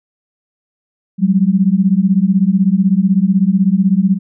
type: beating tone pair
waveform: sine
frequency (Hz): 183.5 / 199.5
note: F#3 / G3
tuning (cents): -14 / +31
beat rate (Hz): 16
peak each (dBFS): -12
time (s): 1.18-4.19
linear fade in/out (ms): 50
effects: none